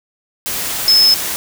sine tone in noise, 5200 Hz, E8, 24 cents flat, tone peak -7 dBFS, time 0.88-1.14 s, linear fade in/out 0 ms, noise white, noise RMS -21 dBFS, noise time 0.46-1.36 s, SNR +11 dB, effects none

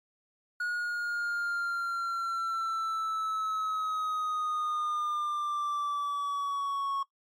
triangle linear sweep, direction down, 1450 to 1100 Hz, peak -27 dBFS, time 0.6-7.03 s, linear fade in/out 5 ms, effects noise-tail reverb RT60 0.1 s tail -19 dB re dry + MP3 64 kbps

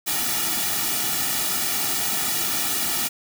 white noise with comb filter, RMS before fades -24 dBFS, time 0.06-3.09 s, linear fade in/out 20 ms, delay 1.9 ms, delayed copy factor -0.85, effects none

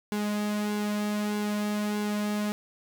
sawtooth tone with flanger, 208.6 Hz, G#3, 8 cents sharp, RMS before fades -29 dBFS, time 0.12-2.52 s, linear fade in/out 0 ms, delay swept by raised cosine 1.6 to 2.8 ms, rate 1.6 Hz, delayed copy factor -0.55, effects none

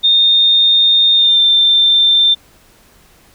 sine tone with pitch glide, 3655 to 3576 Hz, A#7 to A7, -35 to +27 cents, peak -7 dBFS, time 0.03-2.35 s, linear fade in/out 20 ms, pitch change -38 cents, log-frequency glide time 1.15-1.41 s, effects pink hiss -48 dBFS RMS until 3.34 s

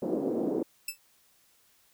white band-pass noise, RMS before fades -30 dBFS, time 0.02-0.63 s, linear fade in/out 5 ms, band 230 to 440 Hz, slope 24 dB/octave
10% pulse tone with exponential decay, 2637 Hz, E7, in tune, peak -20 dBFS, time 0.88-0.98 s, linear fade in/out 5 ms, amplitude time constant 21 ms
effects white hiss -65 dBFS RMS until 1.93 s

